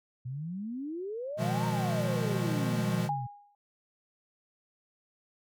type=exponential two-way sweep; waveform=sine; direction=up then down; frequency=120.3 to 937 to 120.3 Hz; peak=-34 dBFS; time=0.25-3.27 s; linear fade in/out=10 ms; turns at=1.66 s
type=chord; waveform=square; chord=F half-diminished seventh; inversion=second; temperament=equal with one note detuned; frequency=121.42 / 155.56 / 174.61 / 207.7 Hz; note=Cb3 / Eb3 / F3 / Ab3; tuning=-29 / 0 / 0 / 0 cents; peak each=-33 / -36 / -35 / -36 dBFS; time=1.37-3.1 s; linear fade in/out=50 ms
type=tone with exponential decay; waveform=sine; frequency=818 Hz; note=G#5; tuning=26 cents flat; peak=-26 dBFS; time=3.09-3.55 s; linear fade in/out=2 ms; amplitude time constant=98 ms
effects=none